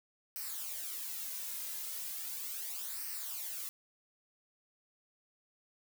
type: noise with flanger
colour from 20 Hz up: blue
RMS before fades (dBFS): -41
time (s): 0.36-3.69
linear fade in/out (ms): 0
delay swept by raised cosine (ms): 0.28 to 2.68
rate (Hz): 0.37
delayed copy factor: -0.7
effects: none